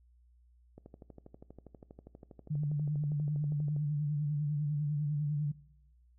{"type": "click train", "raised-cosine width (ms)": 2, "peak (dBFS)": -36, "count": 38, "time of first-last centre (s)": [0.78, 3.764], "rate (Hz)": 12.4}
{"type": "tone with vibrato", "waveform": "sine", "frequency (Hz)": 147.9, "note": "D3", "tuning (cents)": 13, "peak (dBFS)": -30, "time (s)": [2.5, 5.52], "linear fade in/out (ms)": 10, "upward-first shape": "sine", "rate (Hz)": 10, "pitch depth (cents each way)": 54}
{"effects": ["noise-tail reverb RT60 0.9 s tail -21 dB re dry", "added 60 Hz sine -61 dBFS peak until 6.18 s"]}